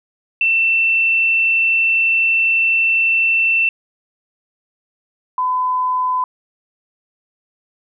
sine tone pair in turn, 2682 / 1009.6 Hz, E7 / B5, +29 / +38 cents, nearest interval octave + perfect fourth, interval 1691 cents, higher first, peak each -12 / -15 dBFS, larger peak first, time 0.41-3.69 / 5.38-6.24 s, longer first, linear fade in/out 2 ms, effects none

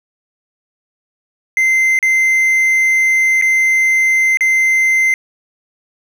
triangle tone with dropouts, 2076 Hz, C7, 14 cents flat, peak -8 dBFS, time 1.57-5.14 s, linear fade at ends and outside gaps 1 ms, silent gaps 1.99-2.027 / 3.414-3.422 / 4.372-4.408 s, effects none

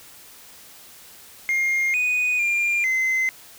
sine tone with pitch steps, 2125 / 2482 / 2396 / 2059 Hz, C7 / D#7 / D7 / C7, +26 / -5 / +34 / -28 cents, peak -16 dBFS, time 1.49-3.29 s, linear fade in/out 0 ms, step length 450 ms, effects tanh soft clip ceiling -18 dBFS + white hiss -46 dBFS RMS until 3.58 s

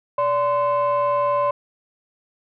sine tone pair together, 578 / 1033.5 Hz, D5 / C6, -28 / -22 cents, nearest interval minor seventh, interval 1006 cents, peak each -18 dBFS, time 0.18-1.51 s, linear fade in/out 5 ms, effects tanh soft clip ceiling -14 dBFS

